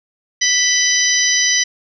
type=harmonic tone with a mistuned harmonic; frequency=987.8 Hz; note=B5; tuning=in tune; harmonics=2 / 3 / 4 / 5 / 6; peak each=-18 / -21 / -23 / -20 / -16 dBFS; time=0.41-1.64 s; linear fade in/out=10 ms; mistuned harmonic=3; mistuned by=+51 cents; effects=none